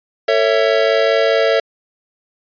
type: chord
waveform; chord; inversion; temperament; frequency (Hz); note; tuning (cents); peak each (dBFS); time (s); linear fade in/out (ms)
square; A major; none; equal with one note detuned; 449.8 / 554.4 / 659.3; A4 / C#5 / E5; +38 / 0 / 0; -17; 0.28-1.6; 5
effects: resampled to 11025 Hz